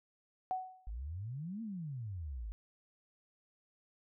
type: tone with exponential decay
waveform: sine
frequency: 746 Hz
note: F#5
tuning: 14 cents sharp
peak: -30 dBFS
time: 0.51-0.9 s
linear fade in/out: 0 ms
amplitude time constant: 83 ms
type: exponential two-way sweep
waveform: sine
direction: up then down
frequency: 49 to 233.1 to 49 Hz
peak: -39 dBFS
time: 0.87-2.52 s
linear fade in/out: 0 ms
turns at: 1.62 s
effects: none